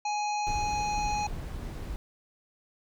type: harmonic tone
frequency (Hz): 835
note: G#5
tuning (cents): +9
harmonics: 1 / 3 / 5 / 7 / 8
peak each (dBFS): -28 / -38 / -42 / -45 / -46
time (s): 0.05-1.27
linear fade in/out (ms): 5
type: noise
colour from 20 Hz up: brown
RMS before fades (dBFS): -36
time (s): 0.47-1.96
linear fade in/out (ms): 0
effects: none